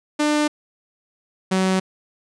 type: tone pair in turn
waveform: sawtooth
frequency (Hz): 298.9 / 188.3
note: D4 / F#3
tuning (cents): +31 / +31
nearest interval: minor sixth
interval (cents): 800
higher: first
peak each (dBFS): -13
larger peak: neither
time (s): 0.19-0.48 / 1.51-1.8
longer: neither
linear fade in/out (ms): 10
effects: resampled to 22050 Hz